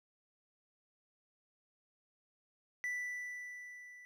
triangle tone with level ramp, 1975.5 Hz, B6, in tune, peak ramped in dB -33 to -51 dBFS, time 2.84-4.05 s, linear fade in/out 0 ms, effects none

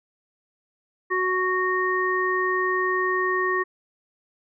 harmonic tone, 370 Hz, F#4, in tune, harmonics 1 / 3 / 5, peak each -25 / -25 / -25 dBFS, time 1.1-3.64 s, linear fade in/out 20 ms, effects none

